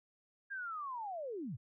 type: linear sweep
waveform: sine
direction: down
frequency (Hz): 1631 to 93.7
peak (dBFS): -39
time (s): 0.5-1.57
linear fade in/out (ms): 20
effects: none